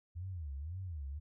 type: tone with vibrato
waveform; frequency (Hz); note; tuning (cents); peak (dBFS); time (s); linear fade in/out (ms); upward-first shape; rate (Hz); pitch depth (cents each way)
sine; 80.6; E2; -38; -39; 0.15-1.2; 20; sine; 1.9; 290
effects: none